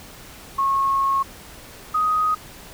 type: tone pair in turn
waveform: sine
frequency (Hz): 1091 / 1251.3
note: C#6 / D#6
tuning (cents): -28 / +9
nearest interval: major second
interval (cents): 237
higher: second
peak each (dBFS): -17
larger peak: neither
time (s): 0.58-1.23 / 1.94-2.35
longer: first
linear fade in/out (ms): 10
effects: pink hiss -42 dBFS RMS until 2.73 s